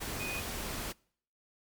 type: tone in noise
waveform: sine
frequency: 2489 Hz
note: D#7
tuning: in tune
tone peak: -37 dBFS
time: 0.19-0.41 s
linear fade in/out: 20 ms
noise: pink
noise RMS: -38 dBFS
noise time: 0-0.93 s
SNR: -2 dB
effects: noise-tail reverb RT60 0.6 s tail -26 dB re dry + MP3 96 kbps